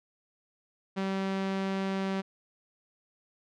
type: tone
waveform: sawtooth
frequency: 192.9 Hz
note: G3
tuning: 28 cents flat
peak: -25 dBFS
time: 0.96-2.22 s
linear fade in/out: 20 ms
effects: low-pass 4000 Hz 12 dB/octave